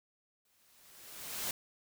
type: noise with exponential growth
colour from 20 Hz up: white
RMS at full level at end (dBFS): -35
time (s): 0.45-1.51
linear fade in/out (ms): 2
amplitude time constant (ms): 230
effects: none